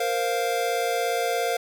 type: chord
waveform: square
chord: Bb suspended second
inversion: none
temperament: equal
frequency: 466.2 / 523.3 / 698.5 Hz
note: Bb4 / C5 / F5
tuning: 0 / 0 / 0 cents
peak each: -28 / -30 / -27 dBFS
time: 0-1.57 s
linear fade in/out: 5 ms
effects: none